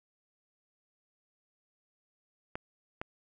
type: clicks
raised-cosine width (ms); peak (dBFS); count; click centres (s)
0.5; -21; 2; 2.555 / 3.015
effects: none